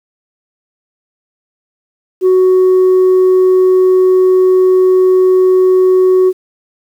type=tone; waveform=sine; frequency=371.3 Hz; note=F#4; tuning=6 cents sharp; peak=-3 dBFS; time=2.21-6.33 s; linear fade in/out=50 ms; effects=tanh soft clip ceiling -4 dBFS + 7-bit